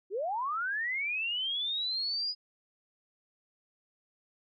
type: linear sweep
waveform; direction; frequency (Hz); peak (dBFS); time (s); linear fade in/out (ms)
sine; up; 351.1 to 4978; -30; 0.1-2.35; 50
effects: none